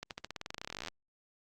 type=accelerating click train; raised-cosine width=0.2 ms; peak=-22 dBFS; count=26; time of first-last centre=0.03-0.884 s; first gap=78 ms; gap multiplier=0.92; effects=Opus 48 kbps